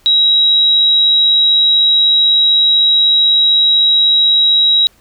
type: tone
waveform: sine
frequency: 3849 Hz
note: B7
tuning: 45 cents flat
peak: -7 dBFS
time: 0.06-4.87 s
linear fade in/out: 0 ms
effects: pink hiss -51 dBFS RMS until 5 s